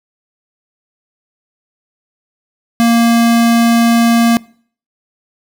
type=tone; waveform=square; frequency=232.7 Hz; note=A#3; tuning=3 cents flat; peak=-8 dBFS; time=2.8-4.37 s; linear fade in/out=0 ms; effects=noise-tail reverb RT60 0.5 s tail -23 dB re dry